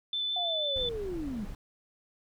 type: tone with vibrato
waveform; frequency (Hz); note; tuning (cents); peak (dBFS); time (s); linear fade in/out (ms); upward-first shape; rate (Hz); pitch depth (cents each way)
sine; 3516; A7; -2; -29; 0.13-0.89; 2; sine; 6.2; 10
type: linear sweep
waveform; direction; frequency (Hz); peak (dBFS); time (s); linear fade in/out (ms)
sine; down; 733 to 193.2; -33; 0.36-1.45; 5
type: noise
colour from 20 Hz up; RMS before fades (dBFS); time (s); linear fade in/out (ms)
brown; -41; 0.76-1.55; 2
effects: none